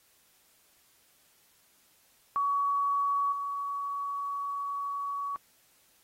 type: tone with level steps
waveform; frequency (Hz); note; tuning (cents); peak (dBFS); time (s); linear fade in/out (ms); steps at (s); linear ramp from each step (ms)
sine; 1128; C#6; +30; -25 / -31; 2.36-5.36; 0; 3.32; 5
effects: white hiss -65 dBFS RMS until 6.03 s + AAC 48 kbps